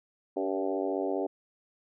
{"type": "harmonic tone with a mistuned harmonic", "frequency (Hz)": 95.3, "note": "G2", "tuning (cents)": -48, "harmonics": [3, 4, 5, 6, 7, 8, 9], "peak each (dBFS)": [-34, -32, -36, -36, -37, -40, -46], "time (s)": [0.36, 1.27], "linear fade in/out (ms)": 10, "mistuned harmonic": 4, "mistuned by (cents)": 29, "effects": []}